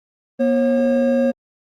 triangle tone pair together, 241.1 / 541.3 Hz, B3 / C#5, -41 / -41 cents, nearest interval octave + major second, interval 1400 cents, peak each -15 dBFS, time 0.39-1.32 s, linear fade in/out 20 ms, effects Opus 24 kbps

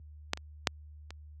clicks, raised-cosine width 0.2 ms, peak -10 / -25 / -6 / -26 dBFS, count 4, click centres 0.334 / 0.374 / 0.672 / 1.106 s, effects added 75 Hz sine -41 dBFS peak until 1.4 s + high-pass 100 Hz 12 dB/octave

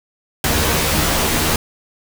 pink noise with comb filter, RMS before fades -17 dBFS, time 0.44-1.56 s, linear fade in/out 2 ms, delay 13 ms, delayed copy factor +0.8, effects none

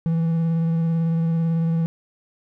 triangle tone with vibrato, 164.81 Hz, E3, in tune, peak -16 dBFS, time 0.06-1.86 s, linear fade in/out 0 ms, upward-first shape sine, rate 18 Hz, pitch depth 18 cents each way, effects none

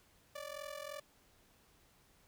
sawtooth ring-modulated tone, 584 Hz, D5, 10 cents flat, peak -37 dBFS, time 0.35-1 s, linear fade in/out 5 ms, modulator 21.5 Hz, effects pink hiss -68 dBFS RMS until 2.27 s

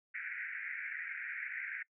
white band-pass noise, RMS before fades -42 dBFS, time 0.14-1.83 s, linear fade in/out 10 ms, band 1500 to 2300 Hz, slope 96 dB/octave, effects noise-tail reverb RT60 0.1 s tail -23 dB re dry

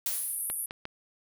blue noise with exponential decay, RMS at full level -28 dBFS, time 0.06-0.5 s, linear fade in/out 2 ms, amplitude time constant 95 ms
white band-pass noise, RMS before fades -34 dBFS, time 0.12-0.66 s, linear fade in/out 5 ms, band 9400 to 12000 Hz, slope 96 dB/octave
clicks, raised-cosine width 0.3 ms, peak -20 dBFS, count 3, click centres 0.5 / 0.709 / 0.854 s
effects none

